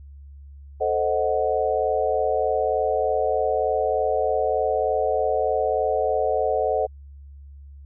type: chord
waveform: sine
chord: A diminished seventh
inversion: none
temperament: equal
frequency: 440 / 523.3 / 622.3 / 740 Hz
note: A4 / C5 / Eb5 / Gb5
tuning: 0 / 0 / 0 / 0 cents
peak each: -25 dBFS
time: 0.8-6.87 s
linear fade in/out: 20 ms
effects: added 70 Hz sine -40 dBFS peak until 7.85 s